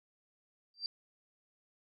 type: tone with exponential growth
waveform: sine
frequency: 4699 Hz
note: D8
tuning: in tune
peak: -30 dBFS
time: 0.74-0.86 s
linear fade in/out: 1 ms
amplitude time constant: 24 ms
effects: none